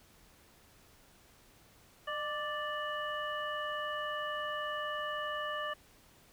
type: harmonic tone with a mistuned harmonic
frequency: 587.3 Hz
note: D5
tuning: in tune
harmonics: 1 / 2 / 3 / 5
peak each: -40 / -38 / -40 / -44 dBFS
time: 2.07-5.74 s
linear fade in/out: 10 ms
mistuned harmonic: 1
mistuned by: +48 cents
effects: pink hiss -62 dBFS RMS until 6.32 s